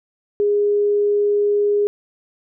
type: tone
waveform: sine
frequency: 411.4 Hz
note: G#4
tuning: 16 cents flat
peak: -14 dBFS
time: 0.4-1.87 s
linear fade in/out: 0 ms
effects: none